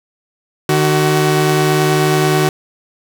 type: tone pair together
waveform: sawtooth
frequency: 152.06 / 375.5 Hz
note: D#3 / F#4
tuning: -39 / +26 cents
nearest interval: octave + major third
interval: 1565 cents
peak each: -10 dBFS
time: 0.69-2.49 s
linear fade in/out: 2 ms
effects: none